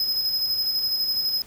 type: tone with tremolo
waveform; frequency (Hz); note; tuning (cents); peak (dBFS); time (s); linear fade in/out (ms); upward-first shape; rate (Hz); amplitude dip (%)
square; 5090; D#8; +39; -21; 0-1.42; 2; square; 12; 35
effects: pink hiss -49 dBFS RMS until 1.46 s